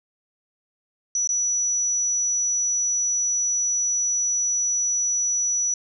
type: tone with dropouts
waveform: sine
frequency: 5900 Hz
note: F#8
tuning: 6 cents flat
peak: -20 dBFS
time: 1.15-5.74 s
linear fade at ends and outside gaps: 2 ms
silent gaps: 1.274-1.29 s
effects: none